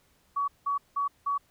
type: tone bursts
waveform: sine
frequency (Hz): 1130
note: C#6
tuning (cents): +33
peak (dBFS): -25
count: 4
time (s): 0.36-1.38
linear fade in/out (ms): 10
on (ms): 120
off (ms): 180
effects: pink hiss -66 dBFS RMS until 1.5 s